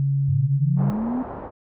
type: tone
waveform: sine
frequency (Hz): 138.7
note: C#3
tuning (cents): +1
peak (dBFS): -18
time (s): 0-0.9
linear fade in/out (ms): 0
type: linear sweep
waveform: sine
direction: up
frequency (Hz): 92.8 to 260.5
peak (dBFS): -22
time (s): 0.28-1.23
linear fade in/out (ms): 10
type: low-pass noise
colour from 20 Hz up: white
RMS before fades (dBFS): -34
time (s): 0.76-1.51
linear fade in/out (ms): 50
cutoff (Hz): 950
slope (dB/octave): 24
effects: none